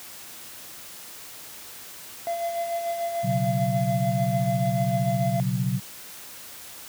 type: tone with tremolo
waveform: triangle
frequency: 682 Hz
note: F5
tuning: 41 cents flat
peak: -22 dBFS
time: 2.27-5.4 s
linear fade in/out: 0 ms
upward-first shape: sine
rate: 6.8 Hz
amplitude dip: 45%
type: chord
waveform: sine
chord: B suspended second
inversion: none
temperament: equal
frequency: 123.47 / 138.59 / 185 Hz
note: B2 / C#3 / F#3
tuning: 0 / 0 / 0 cents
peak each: -26 / -27 / -27 dBFS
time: 3.23-5.8 s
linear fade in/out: 20 ms
effects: white hiss -42 dBFS RMS until 6.88 s + high-pass 60 Hz 12 dB/octave